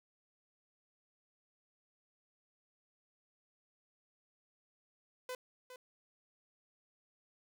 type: tone with echo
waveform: sawtooth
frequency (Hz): 505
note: B4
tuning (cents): +39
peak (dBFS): -36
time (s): 5.29-5.35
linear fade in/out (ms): 2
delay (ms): 410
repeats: 1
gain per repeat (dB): -10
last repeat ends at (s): 5.76
effects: none